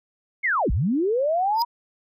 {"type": "linear two-way sweep", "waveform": "sine", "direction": "down then up", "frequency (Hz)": [2243, 39.21, 971], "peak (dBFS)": -19, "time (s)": [0.43, 1.65], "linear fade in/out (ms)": 20, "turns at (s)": 0.71}
{"type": "tone with exponential growth", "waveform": "square", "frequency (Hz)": 4954, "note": "D#8", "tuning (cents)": -8, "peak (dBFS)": -21, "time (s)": [1.54, 1.62], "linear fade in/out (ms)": 0, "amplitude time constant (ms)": 16}
{"effects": []}